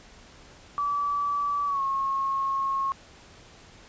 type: tone with pitch glide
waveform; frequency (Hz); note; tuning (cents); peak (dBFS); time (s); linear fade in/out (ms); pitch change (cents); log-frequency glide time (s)
sine; 1152 to 1087.3; D6 to C#6; -34 to -34; -24; 0.78-2.92; 0; -100; 1.66-1.82
effects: pink hiss -51 dBFS RMS until 3.88 s + resampled to 16000 Hz